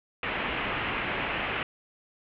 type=low-pass noise; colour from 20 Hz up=white; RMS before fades=-31 dBFS; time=0.23-1.63 s; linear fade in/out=2 ms; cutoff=2900 Hz; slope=48 dB/octave; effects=none